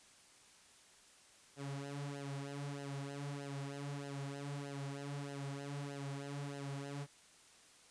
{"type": "tone with flanger", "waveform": "sawtooth", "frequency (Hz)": 140.8, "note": "C#3", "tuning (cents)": 27, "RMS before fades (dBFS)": -44, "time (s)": [1.56, 7.07], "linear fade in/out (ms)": 50, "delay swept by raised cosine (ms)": [0.85, 6.25], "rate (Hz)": 1.6, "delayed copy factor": -0.8, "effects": ["white hiss -63 dBFS RMS until 7.9 s", "resampled to 22050 Hz"]}